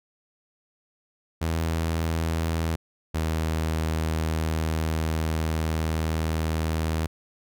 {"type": "tone pair in turn", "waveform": "sawtooth", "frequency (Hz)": [81.6, 79.78], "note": ["E2", "D#2"], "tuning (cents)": [-17, 44], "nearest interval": "unison", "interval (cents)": 39, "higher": "first", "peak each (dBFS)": -20, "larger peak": "neither", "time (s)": [[1.41, 2.76], [3.14, 7.07]], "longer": "second", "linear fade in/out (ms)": 10, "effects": []}